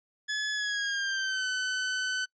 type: tone with pitch glide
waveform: sawtooth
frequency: 1707 to 1512 Hz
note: G#6 to F#6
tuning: +47 to +37 cents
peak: -25 dBFS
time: 0.28-2.26 s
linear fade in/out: 20 ms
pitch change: -210 cents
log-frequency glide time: 0.52-1.47 s
effects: noise-tail reverb RT60 0.1 s tail -25 dB re dry + resampled to 16000 Hz